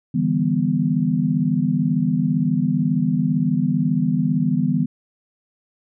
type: chord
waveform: sine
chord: E minor seventh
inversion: third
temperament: equal with one note detuned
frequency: 146.83 / 164.81 / 199.77 / 246.9 Hz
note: D3 / E3 / G3 / B3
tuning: 0 / 0 / +33 / 0 cents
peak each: -24 / -21 / -23 / -21 dBFS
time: 0.14-4.86 s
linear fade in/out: 10 ms
effects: none